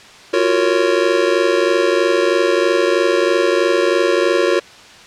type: chord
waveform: square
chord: Gb major seventh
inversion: third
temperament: just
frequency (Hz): 346.9 / 370 / 462.5 / 555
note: F4 / Gb4 / Bb4 / Db5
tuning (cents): -12 / 0 / -14 / +2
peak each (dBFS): -19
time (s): 0.33-4.6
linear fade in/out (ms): 10
effects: white hiss -40 dBFS RMS until 5.06 s + low-pass 5000 Hz 12 dB/octave